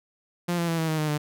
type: tone with pitch steps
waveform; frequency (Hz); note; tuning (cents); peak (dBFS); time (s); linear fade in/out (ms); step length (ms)
sawtooth; 174.5 / 170.02 / 165.66 / 161.41 / 157.27 / 153.23 / 149.3; F3 / F3 / E3 / E3 / D#3 / D#3 / D3; -1 / -46 / +9 / -36 / +19 / -26 / +29; -20; 0.48-1.18; 10; 100
effects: none

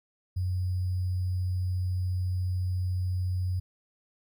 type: tone with sample-and-hold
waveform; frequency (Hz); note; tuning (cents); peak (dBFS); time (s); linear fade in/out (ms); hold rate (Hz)
sine; 91.4; F#2; -21; -26; 0.36-3.6; 10; 4900
effects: none

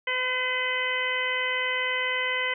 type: harmonic tone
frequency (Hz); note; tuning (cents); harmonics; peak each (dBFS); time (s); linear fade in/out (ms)
508; B4; +49; 1 / 2 / 3 / 4 / 5 / 6; -34 / -34 / -34 / -27 / -35 / -33; 0.07-2.54; 5
effects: none

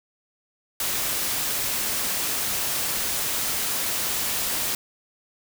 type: noise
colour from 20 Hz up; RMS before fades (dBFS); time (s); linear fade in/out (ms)
white; -26; 0.8-4.75; 2
effects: none

